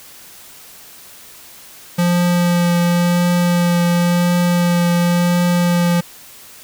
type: tone with vibrato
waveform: square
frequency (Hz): 174.61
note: F3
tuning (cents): 0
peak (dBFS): -13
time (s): 1.98-6.01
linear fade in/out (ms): 10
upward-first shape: triangle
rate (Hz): 0.94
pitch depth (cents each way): 13
effects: white hiss -40 dBFS RMS until 6.63 s

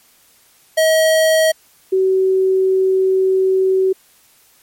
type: tone pair in turn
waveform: square / sine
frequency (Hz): 637 / 378.8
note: D#5 / F#4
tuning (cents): +41 / +41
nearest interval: major sixth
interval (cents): 900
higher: first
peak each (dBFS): -11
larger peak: neither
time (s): 0.77-1.52 / 1.92-3.93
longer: second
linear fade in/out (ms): 10
effects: white hiss -52 dBFS RMS until 4.62 s + MP3 64 kbps

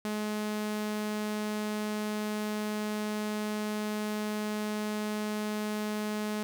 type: tone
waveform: sawtooth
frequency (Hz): 211.8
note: G#3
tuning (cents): +34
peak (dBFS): -27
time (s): 0.05-6.43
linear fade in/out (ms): 0
effects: none

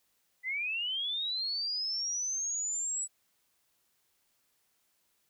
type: linear sweep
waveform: sine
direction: up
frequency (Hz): 1975.5 to 7902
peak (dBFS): -31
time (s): 0.43-3.08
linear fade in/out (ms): 50
effects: white hiss -74 dBFS RMS until 5.29 s

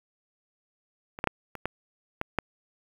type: clicks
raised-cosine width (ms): 0.5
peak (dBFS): -24 / -10 / -8 / -23 / -13 / -13 / -9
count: 7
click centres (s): 1.189 / 1.241 / 1.273 / 1.553 / 1.656 / 2.214 / 2.387
effects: 7-bit

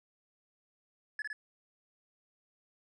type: tone with echo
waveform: triangle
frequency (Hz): 1712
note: A6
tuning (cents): -48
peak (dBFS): -32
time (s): 1.19-1.22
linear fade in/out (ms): 2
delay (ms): 55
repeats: 2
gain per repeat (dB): -2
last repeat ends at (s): 1.33
effects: resampled to 24000 Hz

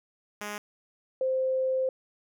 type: tone pair in turn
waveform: 5% pulse / sine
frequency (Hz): 207.7 / 521.6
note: G#3 / C5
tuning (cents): 0 / -5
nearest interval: octave + major third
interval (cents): 1595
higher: second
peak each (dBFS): -23 / -24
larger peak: first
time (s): 0.41-0.58 / 1.21-1.89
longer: second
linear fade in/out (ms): 2
effects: none

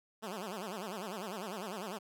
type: tone with vibrato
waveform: 10% pulse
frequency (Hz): 200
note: G3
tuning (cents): +35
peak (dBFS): -31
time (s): 0.22-1.99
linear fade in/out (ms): 20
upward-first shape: sine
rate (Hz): 10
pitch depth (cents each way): 210
effects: none

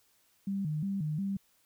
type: tone with vibrato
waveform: sine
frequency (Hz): 173.3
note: F3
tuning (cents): -13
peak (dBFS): -30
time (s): 0.47-1.37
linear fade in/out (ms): 5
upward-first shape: square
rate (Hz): 2.8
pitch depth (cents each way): 220
effects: white hiss -69 dBFS RMS until 1.65 s

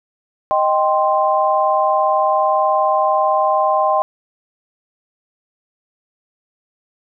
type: chord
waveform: sine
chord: C minor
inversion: first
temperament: equal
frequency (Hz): 622.3 / 784 / 1046.5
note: Eb5 / G5 / C6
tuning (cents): 0 / 0 / 0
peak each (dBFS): -17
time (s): 0.51-4.02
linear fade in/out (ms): 0
effects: none

